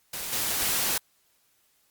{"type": "noise with level steps", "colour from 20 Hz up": "white", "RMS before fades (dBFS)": [-34, -28, -26], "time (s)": [0.13, 0.98], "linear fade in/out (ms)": 5, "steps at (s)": [0.32, 0.59], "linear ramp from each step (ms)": 10, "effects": ["white hiss -67 dBFS RMS until 1.9 s", "Opus 48 kbps"]}